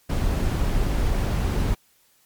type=noise; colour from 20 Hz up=brown; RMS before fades=-22 dBFS; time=0.09-1.75 s; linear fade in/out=10 ms; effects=white hiss -61 dBFS RMS until 2.25 s + MP3 96 kbps